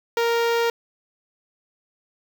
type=tone with notch filter; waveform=sawtooth; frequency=466.2 Hz; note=A#4; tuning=in tune; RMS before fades=-21 dBFS; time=0.17-0.7 s; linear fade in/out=2 ms; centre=9400 Hz; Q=0.64; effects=none